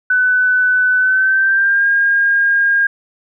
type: tone with pitch glide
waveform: sine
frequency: 1501 to 1618.1 Hz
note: F#6 to G#6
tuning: +24 to -46 cents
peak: -10 dBFS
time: 0.1-2.87 s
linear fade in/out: 5 ms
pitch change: +130 cents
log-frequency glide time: 0.96-1.87 s
effects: none